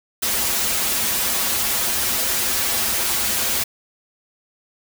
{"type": "noise with comb filter", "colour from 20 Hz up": "white", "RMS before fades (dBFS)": -21, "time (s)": [0.22, 3.64], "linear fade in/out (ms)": 10, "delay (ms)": 6.7, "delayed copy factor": -1, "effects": []}